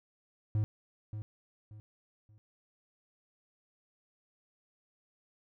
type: tone with echo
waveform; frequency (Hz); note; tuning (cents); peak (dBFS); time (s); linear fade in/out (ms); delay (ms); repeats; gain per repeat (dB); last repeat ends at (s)
triangle; 106.7; G#2; +47; -25; 0.55-0.64; 0; 580; 3; -10; 2.38
effects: none